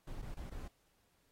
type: noise with dropouts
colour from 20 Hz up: brown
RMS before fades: -44 dBFS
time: 0.07-0.68 s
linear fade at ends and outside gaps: 5 ms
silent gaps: 0.217-0.225 / 0.344-0.368 / 0.499-0.515 s
effects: pink hiss -75 dBFS RMS until 1.31 s + AAC 48 kbps